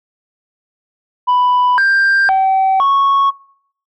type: tone with pitch steps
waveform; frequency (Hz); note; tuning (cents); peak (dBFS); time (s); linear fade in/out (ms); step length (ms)
sine; 991 / 1586 / 767 / 1105; B5 / G6 / G5 / C#6; +6 / +20 / -38 / -6; -7; 1.27-3.31; 20; 510
effects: noise-tail reverb RT60 0.6 s tail -21 dB re dry + tanh soft clip ceiling -8 dBFS